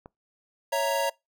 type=click; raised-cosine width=1 ms; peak=-29 dBFS; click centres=0.059 s
type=chord; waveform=square; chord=A# diminished; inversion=first; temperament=equal; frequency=554.4 / 659.3 / 932.3 Hz; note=C#5 / E5 / A#5; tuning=0 / 0 / 0 cents; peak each=-28 / -31 / -29 dBFS; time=0.72-1.1 s; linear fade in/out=10 ms
effects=noise-tail reverb RT60 0.2 s tail -24 dB re dry